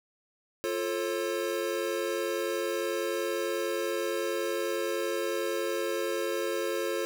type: chord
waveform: square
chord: F augmented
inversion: none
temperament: equal with one note detuned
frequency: 349.2 / 440 / 540.1 Hz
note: F4 / A4 / C#5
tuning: 0 / 0 / -45 cents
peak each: -34 dBFS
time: 0.64-7.05 s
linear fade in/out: 0 ms
effects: none